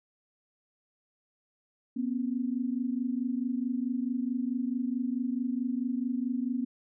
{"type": "tone pair together", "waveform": "sine", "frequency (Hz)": [242.1, 266.7], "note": ["B3", "C4"], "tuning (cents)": [-34, 33], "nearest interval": "major second", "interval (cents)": 167, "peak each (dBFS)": [-30, -32], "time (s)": [1.96, 6.65], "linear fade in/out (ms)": 10, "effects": []}